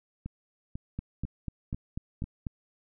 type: two click trains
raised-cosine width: 5 ms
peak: -21 / -24 dBFS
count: 7 / 5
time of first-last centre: 0.99-2.468 / 0.26-2.24 s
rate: 4.06 / 2.02 Hz
effects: none